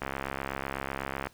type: click train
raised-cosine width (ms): 0.5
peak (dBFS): -17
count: 86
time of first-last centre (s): 0.02-1.27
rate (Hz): 68
effects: pink hiss -60 dBFS RMS until 1.33 s